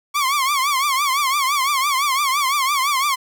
sawtooth tone with vibrato, 1108.7 Hz, C#6, in tune, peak -13 dBFS, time 0.14-3.16 s, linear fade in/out 20 ms, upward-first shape triangle, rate 5.9 Hz, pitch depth 150 cents each way, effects none

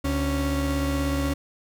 35% pulse tone pair together, 73.42 / 277.2 Hz, D2 / C#4, 0 / 0 cents, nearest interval octave + major seventh, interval 2300 cents, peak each -24 dBFS, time 0.04-1.34 s, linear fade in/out 10 ms, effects none

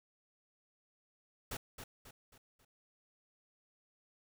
pink noise with echo, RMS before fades -41 dBFS, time 1.51-1.57 s, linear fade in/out 5 ms, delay 270 ms, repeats 4, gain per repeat -7 dB, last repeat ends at 2.65 s, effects none

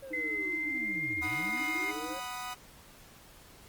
triangle linear two-way sweep, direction down then up, 554.4 to 74 to 554.4 Hz, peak -40 dBFS, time 0.02-2.2 s, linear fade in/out 10 ms, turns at 1.22 s
sine tone with tremolo, 311.8 Hz, D#4, 4 cents sharp, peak -36 dBFS, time 0.1-2.18 s, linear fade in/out 20 ms, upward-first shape sine, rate 14 Hz, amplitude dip 95%
sine tone with pitch glide, 2051 to 2120 Hz, C7 to C7, -35 to +22 cents, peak -31 dBFS, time 0.13-1.91 s, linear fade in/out 5 ms, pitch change +57 cents, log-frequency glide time 0.25-1.14 s
sawtooth chord, B major, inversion second, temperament equal, 740 / 987.8 / 1244.5 Hz, F#5 / B5 / D#6, 0 / 0 / 0 cents, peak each -38 dBFS, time 1.21-2.55 s, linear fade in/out 20 ms
effects pink hiss -55 dBFS RMS until 3.68 s + Opus 32 kbps

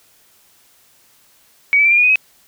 sine tone with pitch steps, 2260 / 2305 / 2351 / 2397 / 2445 / 2493 / 2543 Hz, C#7 / D7 / D7 / D7 / D#7 / D#7 / D#7, +33 / -33 / +1 / +35 / -31 / +3 / +37 cents, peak -9 dBFS, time 1.73-2.157 s, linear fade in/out 0 ms, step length 61 ms, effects white hiss -53 dBFS RMS until 2.47 s

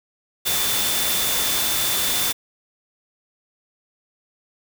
sine tone in noise, 3530 Hz, A7, 5 cents sharp, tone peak -27 dBFS, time 0.45-2.33 s, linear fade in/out 20 ms, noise white, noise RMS -22 dBFS, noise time 0.45-2.33 s, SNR -8 dB, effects none

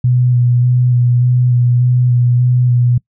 sine tone with vibrato, 123.3 Hz, B2, 2 cents flat, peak -8 dBFS, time 0.04-2.98 s, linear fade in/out 5 ms, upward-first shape square, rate 1.7 Hz, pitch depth 16 cents each way, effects noise-tail reverb RT60 0.1 s tail -24 dB re dry

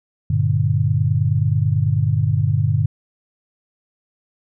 sine chord, G minor, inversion none, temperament just, 98 / 117.6 / 147 Hz, G2 / Bb2 / D3, 0 / +16 / +2 cents, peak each -19 dBFS, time 0.3-2.86 s, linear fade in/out 5 ms, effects none

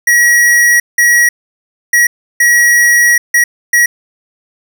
square tone bursts at uneven times, 1912 Hz, A#6, 43 cents sharp, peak -6 dBFS, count 6, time 0.07-0.8 / 0.98-1.29 / 1.93-2.07 / 2.4-3.18 / 3.34-3.44 / 3.73-3.86 s, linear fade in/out 5 ms, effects none

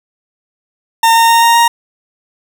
40% pulse tone with pitch steps, 912 / 917.8 / 923.7 / 929.6 / 935.5 Hz, A#5 / A#5 / A#5 / A#5 / A#5, -38 / -27 / -16 / -5 / +6 cents, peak -5 dBFS, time 1.03-1.68 s, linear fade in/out 5 ms, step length 130 ms, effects none

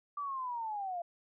sine linear sweep, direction down, 1174.7 to 677 Hz, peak -35 dBFS, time 0.17-1.02 s, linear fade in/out 5 ms, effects none

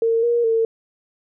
sine tone with pitch steps, 456.2 / 473.3 / 452 Hz, A#4 / A#4 / A4, -37 / +26 / +47 cents, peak -15 dBFS, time 0.02-0.65 s, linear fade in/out 2 ms, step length 210 ms, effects none

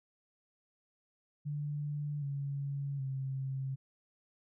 sine tone with pitch steps, 146.83 / 140.28 / 134.02 Hz, D3 / C#3 / C3, 0 / +21 / +42 cents, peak -34 dBFS, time 1.45-3.76 s, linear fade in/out 20 ms, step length 770 ms, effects none

